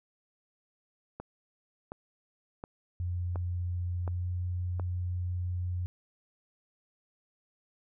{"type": "click train", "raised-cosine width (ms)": 1, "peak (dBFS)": -25, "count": 6, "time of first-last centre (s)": [1.2, 4.797], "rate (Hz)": 1.39}
{"type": "tone with pitch glide", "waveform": "sine", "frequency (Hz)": [88.5, 89.42], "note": ["F2", "F2"], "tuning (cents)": [23, 41], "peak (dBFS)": -30, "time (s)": [3, 5.86], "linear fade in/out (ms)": 0, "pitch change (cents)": 18, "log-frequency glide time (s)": [4.11, 4.24]}
{"effects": []}